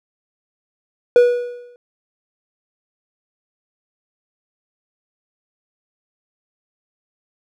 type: tone with exponential decay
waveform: triangle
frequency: 486.1 Hz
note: B4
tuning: 28 cents flat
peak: -3 dBFS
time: 1.16-1.76 s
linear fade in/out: 1 ms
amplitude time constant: 130 ms
effects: none